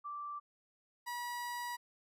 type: tone pair in turn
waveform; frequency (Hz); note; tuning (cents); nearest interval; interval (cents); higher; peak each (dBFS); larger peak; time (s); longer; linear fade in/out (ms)
sine / 30% pulse; 1170 / 966.9; D6 / B5; -7 / -37; minor third; 330; first; -40 / -36; second; 0.04-0.4 / 1.06-1.77; second; 20
effects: none